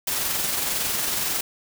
white noise with amplitude modulation, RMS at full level -24 dBFS, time 0.07-1.41 s, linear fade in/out 5 ms, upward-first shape sine, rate 21.9 Hz, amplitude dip 30%, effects none

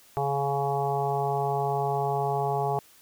harmonic tone, 140 Hz, C#3, 18 cents sharp, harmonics 1 / 3 / 4 / 5 / 6 / 7 / 8, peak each -31 / -30 / -41 / -30 / -29 / -41 / -38 dBFS, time 0.17-2.79 s, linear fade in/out 0 ms, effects white hiss -56 dBFS RMS until 3.01 s

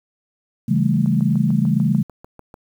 sine chord, A dominant seventh, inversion first, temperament just, 137.5 / 165 / 198 / 220 Hz, C#3 / E3 / G3 / A3, -14 / +2 / +18 / 0 cents, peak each -20 dBFS, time 0.68-2.03 s, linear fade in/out 10 ms
click train, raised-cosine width 1 ms, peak -25 dBFS, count 11, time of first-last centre 1.06-2.541 s, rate 6.75 Hz
effects 8-bit

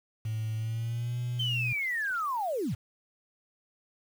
sine tone with pitch glide, 110 to 122.05 Hz, A2 to B2, 0 to -20 cents, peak -29 dBFS, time 0.25-1.73 s, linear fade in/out 5 ms, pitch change +180 cents, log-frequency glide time 0.56-1.18 s
sine linear sweep, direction down, 3136 to 77.78 Hz, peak -28 dBFS, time 1.39-2.75 s, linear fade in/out 10 ms
effects tanh soft clip ceiling -20 dBFS + 8-bit

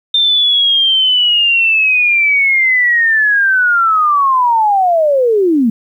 sine linear sweep, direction down, 3608 to 214.2 Hz, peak -8 dBFS, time 0.14-5.7 s, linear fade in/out 5 ms, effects 8-bit

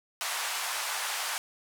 pink band-pass noise, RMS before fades -33 dBFS, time 0.21-1.38 s, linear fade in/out 0 ms, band 780 to 13000 Hz, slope 24 dB/octave, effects none

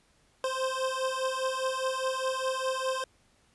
25% pulse beating tone pair, 520 / 524.9 Hz, C5 / C5, -11 / +5 cents, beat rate 4.9 Hz, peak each -28 dBFS, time 0.44-3.04 s, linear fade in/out 2 ms, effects pink hiss -66 dBFS RMS until 3.54 s + resampled to 24000 Hz

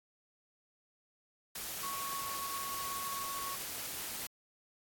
sine tone in noise, 1108 Hz, C#6, 1 cent flat, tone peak -39 dBFS, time 1.83-3.55 s, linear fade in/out 5 ms, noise white, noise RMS -41 dBFS, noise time 1.55-4.27 s, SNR -1 dB, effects AAC 64 kbps

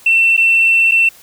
sine tone with dropouts, 2692 Hz, E7, 36 cents sharp, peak -7 dBFS, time 0.06-1.09 s, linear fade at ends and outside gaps 5 ms, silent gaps 0.367-0.376 / 0.912-0.918 s, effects tanh soft clip ceiling -3 dBFS + white hiss -43 dBFS RMS until 1.22 s

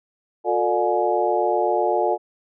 harmonic tone with a mistuned harmonic, 120 Hz, B2, 49 cents flat, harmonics 3 / 4 / 5 / 6 / 7, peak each -24 / -24 / -24 / -24 / -24 dBFS, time 0.44-2.18 s, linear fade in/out 50 ms, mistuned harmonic 4, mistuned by -120 cents, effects none

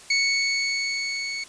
25% pulse tone with level ramp, 2217 Hz, C#7, in tune, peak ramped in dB -15 to -25 dBFS, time 0.1-1.44 s, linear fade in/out 5 ms, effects white hiss -46 dBFS RMS until 1.48 s + resampled to 22050 Hz

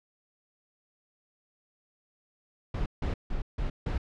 brown noise bursts, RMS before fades -30 dBFS, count 5, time 2.74-3.98 s, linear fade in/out 5 ms, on 120 ms, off 160 ms, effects low-pass 4000 Hz 12 dB/octave

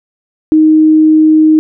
sine tone, 312 Hz, D#4, 5 cents sharp, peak -3 dBFS, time 0.52-1.59 s, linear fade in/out 0 ms, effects none

